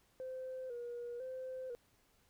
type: tone with vibrato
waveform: sine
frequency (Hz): 497.6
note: B4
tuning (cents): +13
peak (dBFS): -40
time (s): 0.2-1.75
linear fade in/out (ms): 0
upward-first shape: square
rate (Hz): 1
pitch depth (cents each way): 66
effects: tanh soft clip ceiling -38 dBFS + pink hiss -72 dBFS RMS until 2.29 s